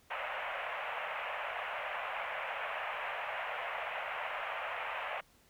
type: band-pass noise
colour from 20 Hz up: pink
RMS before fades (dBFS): -39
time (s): 0.1-5.21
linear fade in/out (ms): 10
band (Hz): 560 to 2800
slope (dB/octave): 48
effects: pink hiss -66 dBFS RMS until 5.49 s

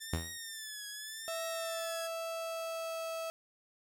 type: tone with vibrato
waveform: 10% pulse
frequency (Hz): 1769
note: A6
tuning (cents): +9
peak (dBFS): -33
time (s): 0-2.08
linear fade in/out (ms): 20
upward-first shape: triangle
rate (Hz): 0.86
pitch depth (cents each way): 110
type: tone with exponential decay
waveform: sawtooth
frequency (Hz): 82.41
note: E2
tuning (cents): 0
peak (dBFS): -25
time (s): 0.13-0.38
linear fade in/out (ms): 5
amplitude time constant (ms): 54
type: tone with pitch glide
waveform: 35% pulse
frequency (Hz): 659.3 to 653.6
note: E5 to E5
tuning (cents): 0 to -15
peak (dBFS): -35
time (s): 1.28-3.3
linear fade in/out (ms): 0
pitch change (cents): -15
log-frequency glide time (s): 2.26-3.07
effects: none

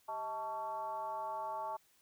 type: tone with frequency modulation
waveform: sine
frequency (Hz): 880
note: A5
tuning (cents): 0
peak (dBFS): -37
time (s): 0.08-1.77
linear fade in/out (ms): 10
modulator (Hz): 243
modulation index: 0.97
effects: white hiss -70 dBFS RMS until 2.01 s

